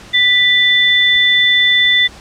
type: tone pair together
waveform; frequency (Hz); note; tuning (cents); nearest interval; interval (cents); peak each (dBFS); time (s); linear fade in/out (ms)
sine; 1975.5 / 3520; B6 / A7; 0 / 0; minor seventh; 1000; -11; 0.13-2.08; 20
effects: pink hiss -37 dBFS RMS until 2.2 s + low-pass 7000 Hz 12 dB/octave